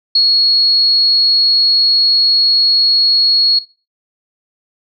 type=tone; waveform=sine; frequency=4329 Hz; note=C#8; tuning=42 cents flat; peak=-7 dBFS; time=0.15-3.59 s; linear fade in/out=5 ms; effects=noise-tail reverb RT60 0.3 s tail -19 dB re dry